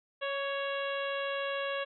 harmonic tone with a mistuned harmonic, 554.4 Hz, C#5, in tune, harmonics 1 / 2 / 3 / 4 / 5 / 6 / 7, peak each -34 / -39 / -39 / -46 / -41 / -44 / -51 dBFS, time 0.21-1.85 s, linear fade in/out 20 ms, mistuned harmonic 2, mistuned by +20 cents, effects none

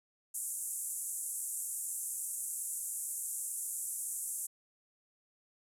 pink band-pass noise, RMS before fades -39 dBFS, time 0.34-4.47 s, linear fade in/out 10 ms, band 7500 to 12000 Hz, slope 48 dB/octave, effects none

